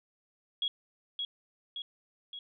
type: tone with echo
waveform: sine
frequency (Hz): 3322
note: G#7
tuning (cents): 0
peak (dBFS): -28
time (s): 0.62-0.68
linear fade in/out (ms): 2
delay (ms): 570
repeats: 3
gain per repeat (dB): -4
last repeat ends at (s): 2.39
effects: none

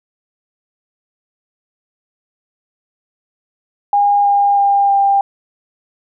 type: tone with pitch steps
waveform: sine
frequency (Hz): 813 / 806.9 / 800.9 / 794.9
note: G#5 / G5 / G5 / G5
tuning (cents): -37 / +50 / +37 / +24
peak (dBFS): -9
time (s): 3.93-5.21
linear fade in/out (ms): 2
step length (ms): 320
effects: none

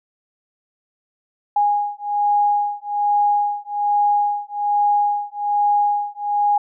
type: beating tone pair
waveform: sine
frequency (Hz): 823 / 824.2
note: G#5 / G#5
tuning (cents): -16 / -13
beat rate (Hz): 1.2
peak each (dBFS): -19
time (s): 1.56-6.58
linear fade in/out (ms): 5
effects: none

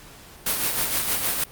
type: noise with tremolo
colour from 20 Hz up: white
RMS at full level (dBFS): -22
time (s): 0.46-1.44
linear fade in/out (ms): 5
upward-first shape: sine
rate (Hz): 6.4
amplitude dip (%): 45
effects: pink hiss -46 dBFS RMS until 1.51 s + Opus 48 kbps

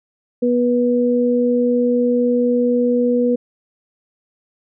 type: tone pair together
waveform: sine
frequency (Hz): 243.8 / 487.7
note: B3 / B4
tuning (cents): -22 / -22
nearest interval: octave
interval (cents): 1200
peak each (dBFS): -16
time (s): 0.42-3.36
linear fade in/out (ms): 10
effects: none

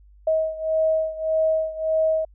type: beating tone pair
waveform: sine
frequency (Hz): 635 / 636.7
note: D#5 / D#5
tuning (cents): +35 / +40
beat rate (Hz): 1.7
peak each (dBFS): -21 / -24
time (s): 0.27-2.25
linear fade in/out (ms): 5
effects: added 50 Hz sine -48 dBFS peak until 2.34 s

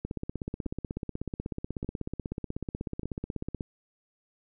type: two click trains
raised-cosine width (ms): 3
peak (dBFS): -20 / -24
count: 59 / 3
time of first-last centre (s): 0.05-3.608 / 0.66-3.032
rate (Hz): 16.3 / 0.843
effects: none

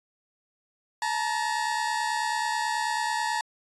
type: tone pair together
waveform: 30% pulse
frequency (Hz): 868.8 / 938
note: A5 / A#5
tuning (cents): -22 / +11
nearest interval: minor second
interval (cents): 133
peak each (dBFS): -26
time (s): 1.02-3.41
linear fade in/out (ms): 2
effects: resampled to 22050 Hz

